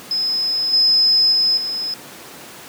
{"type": "tone with level steps", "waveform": "sine", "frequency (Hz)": 5100, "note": "D#8", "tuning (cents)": 42, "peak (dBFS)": [-17, -11, -13, -21], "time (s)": [0.11, 1.94], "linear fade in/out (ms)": 2, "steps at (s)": [0.73, 1.32, 1.57], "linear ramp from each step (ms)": 5, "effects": ["pink hiss -37 dBFS RMS until 2.68 s", "high-pass 200 Hz 12 dB/octave"]}